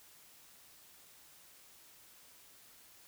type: silence
effects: white hiss -60 dBFS RMS until 3.07 s